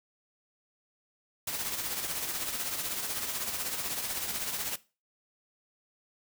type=noise with tremolo; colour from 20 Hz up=white; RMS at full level=-32 dBFS; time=1.47-4.76 s; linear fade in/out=5 ms; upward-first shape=triangle; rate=16 Hz; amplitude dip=55%; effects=noise-tail reverb RT60 0.3 s tail -18 dB re dry